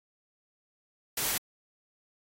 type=noise; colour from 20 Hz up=white; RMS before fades=-30 dBFS; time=1.17-1.38 s; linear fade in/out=5 ms; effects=AAC 48 kbps